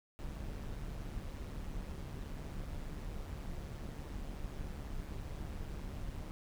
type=noise with amplitude modulation; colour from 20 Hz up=brown; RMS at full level=-40 dBFS; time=0.19-6.31 s; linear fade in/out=0 ms; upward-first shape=sine; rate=146 Hz; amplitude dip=55%; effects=none